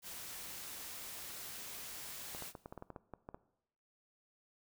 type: noise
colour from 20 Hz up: white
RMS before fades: -47 dBFS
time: 0.02-2.53 s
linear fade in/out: 50 ms
type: clicks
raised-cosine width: 1 ms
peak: -32 dBFS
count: 12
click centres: 2.349 / 2.423 / 2.552 / 2.659 / 2.725 / 2.777 / 2.824 / 2.903 / 2.962 / 3.137 / 3.289 / 3.345 s
effects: noise-tail reverb RT60 0.8 s tail -18 dB re dry